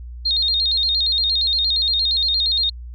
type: tone with vibrato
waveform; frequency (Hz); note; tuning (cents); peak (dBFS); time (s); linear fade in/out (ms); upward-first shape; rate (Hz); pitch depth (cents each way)
sine; 3945; B7; -3; -16; 0.25-2.7; 10; square; 8.6; 110
effects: added 60 Hz sine -31 dBFS peak until 2.94 s